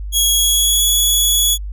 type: tone with pitch glide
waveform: 15% pulse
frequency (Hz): 3322 to 3382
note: G#7 to G#7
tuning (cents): 0 to +31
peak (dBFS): -5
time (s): 0.12-1.58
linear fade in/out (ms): 50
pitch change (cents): +31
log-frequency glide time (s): 0.34-0.9
effects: added 50 Hz sine -23 dBFS peak until 1.72 s